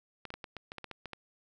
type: clicks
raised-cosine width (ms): 0.3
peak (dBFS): -25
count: 11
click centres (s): 0.253 / 0.304 / 0.34 / 0.442 / 0.567 / 0.719 / 0.783 / 0.843 / 0.913 / 1.057 / 1.133
effects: none